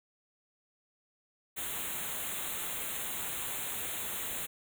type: band-stop noise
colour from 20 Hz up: white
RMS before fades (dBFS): -37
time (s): 1.56-4.47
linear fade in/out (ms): 20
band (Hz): 4000 to 6600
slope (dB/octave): 96
effects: none